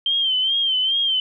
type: tone with vibrato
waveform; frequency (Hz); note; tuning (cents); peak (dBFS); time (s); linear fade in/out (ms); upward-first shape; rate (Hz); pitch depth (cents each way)
sine; 3136; G7; 0; -17; 0.06-1.2; 2; sine; 2.4; 70
effects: none